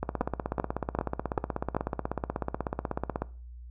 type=two click trains; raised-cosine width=1 ms; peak=-12 / -15 dBFS; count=5 / 53; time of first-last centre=0.21-1.766 / 0.03-3.22 s; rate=2.57 / 16.3 Hz; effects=noise-tail reverb RT60 0.4 s tail -20 dB re dry + added 60 Hz sine -42 dBFS peak until 3.7 s